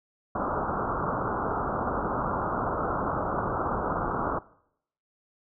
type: low-pass noise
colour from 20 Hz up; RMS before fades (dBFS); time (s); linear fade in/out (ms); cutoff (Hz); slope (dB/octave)
white; -29; 0.35-4.39; 5; 1400; 96
effects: noise-tail reverb RT60 0.7 s tail -20 dB re dry